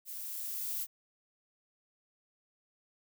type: noise with level ramp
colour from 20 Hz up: violet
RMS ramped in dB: -43 to -35 dBFS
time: 0.05-0.87 s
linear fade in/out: 50 ms
effects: none